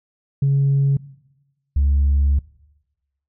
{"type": "tone pair in turn", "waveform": "sine", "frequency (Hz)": [138.59, 70.34], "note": ["C#3", "C#2"], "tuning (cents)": [0, 26], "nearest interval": "octave", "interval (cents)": 1174, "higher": "first", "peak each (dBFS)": -12, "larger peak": "neither", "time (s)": [[0.42, 0.97], [1.76, 2.39]], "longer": "second", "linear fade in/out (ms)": 5, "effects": ["noise-tail reverb RT60 1.0 s tail -21 dB re dry", "tanh soft clip ceiling -11 dBFS"]}